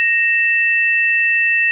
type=tone pair together; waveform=sine; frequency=1864.7 / 2654 Hz; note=A#6 / E7; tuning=0 / +11 cents; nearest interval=tritone; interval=611 cents; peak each=-15 dBFS; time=0-1.71 s; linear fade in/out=0 ms; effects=none